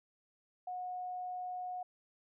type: tone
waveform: sine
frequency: 728 Hz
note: F#5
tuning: 28 cents flat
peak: -38 dBFS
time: 0.67-1.83 s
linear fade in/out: 5 ms
effects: none

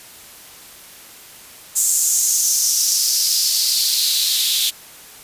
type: noise with high-pass filter sweep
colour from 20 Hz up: white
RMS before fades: -17 dBFS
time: 1.75-4.71 s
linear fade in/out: 20 ms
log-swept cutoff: 7400 to 3500 Hz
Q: 4.1
effects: white hiss -41 dBFS RMS until 5.23 s + resampled to 32000 Hz

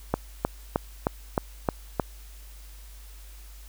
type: click train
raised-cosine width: 1 ms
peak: -8 dBFS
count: 7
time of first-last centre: 0.14-1.998 s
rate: 3.23 Hz
effects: added 50 Hz sine -43 dBFS peak until 3.68 s + white hiss -53 dBFS RMS until 3.68 s

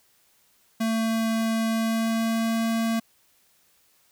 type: tone with pitch glide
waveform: square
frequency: 224.6 to 226.7 Hz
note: A3 to A#3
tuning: +36 to -48 cents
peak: -23 dBFS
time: 0.8-3 s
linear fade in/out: 10 ms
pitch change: +16 cents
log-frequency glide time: 1.56-2.65 s
effects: white hiss -63 dBFS RMS until 4.11 s

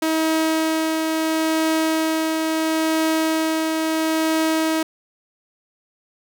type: tone with tremolo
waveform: sawtooth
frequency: 319 Hz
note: D#4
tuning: 43 cents sharp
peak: -13 dBFS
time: 0.02-4.83 s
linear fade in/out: 5 ms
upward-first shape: triangle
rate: 0.74 Hz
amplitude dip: 30%
effects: none

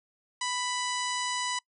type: harmonic tone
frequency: 991 Hz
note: B5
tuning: 6 cents sharp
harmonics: 1 / 2 / 3 / 4 / 5 / 6 / 7 / 8 / 9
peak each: -33 / -36 / -38 / -39 / -40 / -41 / -41 / -42 / -43 dBFS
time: 0.41-1.59 s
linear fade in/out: 5 ms
effects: noise-tail reverb RT60 0.1 s tail -25 dB re dry

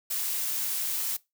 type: noise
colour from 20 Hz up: blue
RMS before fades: -30 dBFS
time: 0.1-1.17 s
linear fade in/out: 10 ms
effects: noise-tail reverb RT60 0.2 s tail -21 dB re dry

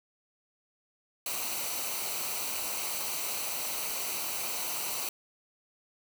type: noise with comb filter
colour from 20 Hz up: white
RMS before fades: -34 dBFS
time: 1.26-5.09 s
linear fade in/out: 2 ms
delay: 0.58 ms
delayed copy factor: -0.6
effects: none

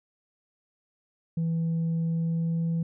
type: tone with pitch glide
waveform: sine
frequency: 164.81 to 165.96 Hz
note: E3 to E3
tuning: 0 to +12 cents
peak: -22 dBFS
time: 1.37-2.83 s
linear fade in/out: 5 ms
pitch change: +12 cents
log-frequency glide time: 2.04-2.68 s
effects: tanh soft clip ceiling -23 dBFS

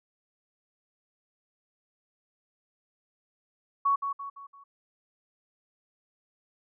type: tone with echo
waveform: sine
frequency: 1116 Hz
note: C#6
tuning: 11 cents sharp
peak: -21 dBFS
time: 3.85-3.96 s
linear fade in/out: 10 ms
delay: 170 ms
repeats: 4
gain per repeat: -7 dB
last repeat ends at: 4.64 s
effects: none

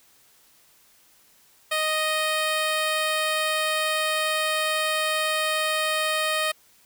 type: tone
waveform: 10% pulse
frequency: 622.3 Hz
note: D#5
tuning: in tune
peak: -14 dBFS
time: 1.71-6.52 s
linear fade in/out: 10 ms
effects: white hiss -58 dBFS RMS until 6.85 s

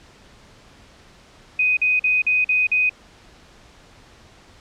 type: tone bursts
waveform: sine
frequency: 2500 Hz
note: D#7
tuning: 8 cents sharp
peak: -15 dBFS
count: 6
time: 1.59-2.895 s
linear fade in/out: 5 ms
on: 180 ms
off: 45 ms
effects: pink hiss -49 dBFS RMS until 4.6 s + low-pass 6000 Hz 12 dB/octave

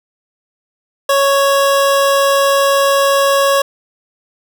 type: tone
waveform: 25% pulse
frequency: 554.4 Hz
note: C#5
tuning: in tune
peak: -6 dBFS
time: 1.09-3.62 s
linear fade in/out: 5 ms
effects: none

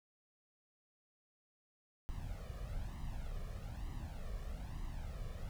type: noise with flanger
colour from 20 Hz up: brown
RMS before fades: -43 dBFS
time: 2.09-5.49 s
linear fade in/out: 0 ms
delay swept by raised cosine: 1 to 1.73 ms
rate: 1.1 Hz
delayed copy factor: +0.75
effects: none

